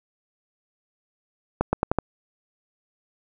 accelerating click train, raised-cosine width 1 ms, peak -6 dBFS, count 5, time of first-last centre 1.61-1.987 s, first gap 120 ms, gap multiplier 0.84, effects none

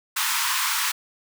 pink high-pass noise, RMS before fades -24 dBFS, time 0.16-0.92 s, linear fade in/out 10 ms, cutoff 900 Hz, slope 96 dB/octave, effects none

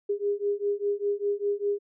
sine beating tone pair, 404.6 / 409.6 Hz, G#4 / G#4, -45 / -24 cents, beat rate 5 Hz, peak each -28 dBFS, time 0.09-1.79 s, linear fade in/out 10 ms, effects none

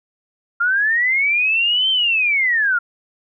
sine linear two-way sweep, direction up then down, 1378 to 3136 to 1378 Hz, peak -14 dBFS, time 0.6-2.79 s, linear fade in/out 10 ms, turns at 1.9 s, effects none

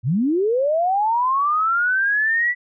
sine linear sweep, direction up, 103.2 to 1975 Hz, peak -16 dBFS, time 0.03-2.55 s, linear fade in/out 50 ms, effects none

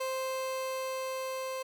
30% pulse tone with level ramp, 523.3 Hz, C5, in tune, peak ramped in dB -29 to -32 dBFS, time 0-1.63 s, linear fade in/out 10 ms, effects 11-bit

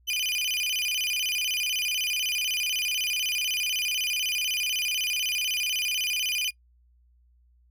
35% pulse tone with vibrato, 2720 Hz, F7, 46 cents flat, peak -23 dBFS, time 0.07-6.51 s, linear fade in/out 20 ms, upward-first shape square, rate 16 Hz, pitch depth 190 cents each way, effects noise-tail reverb RT60 0.1 s tail -23 dB re dry + added 60 Hz sine -58 dBFS peak until 7.7 s

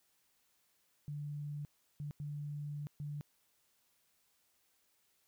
sine tone bursts at uneven times, 146.6 Hz, D3, 3 cents flat, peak -39 dBFS, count 4, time 1.08-1.65 / 2-2.11 / 2.2-2.87 / 3-3.21 s, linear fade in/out 0 ms, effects white hiss -75 dBFS RMS until 5.27 s

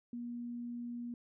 sine tone, 239.3 Hz, A#3, 46 cents sharp, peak -39 dBFS, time 0.13-1.14 s, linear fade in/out 2 ms, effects none

